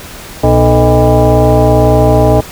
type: tone with frequency modulation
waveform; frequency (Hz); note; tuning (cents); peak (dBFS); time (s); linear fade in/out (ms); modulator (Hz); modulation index
sine; 250; B3; +21; -4; 0.43-2.41; 10; 186; 2.9
effects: pink hiss -29 dBFS RMS until 2.51 s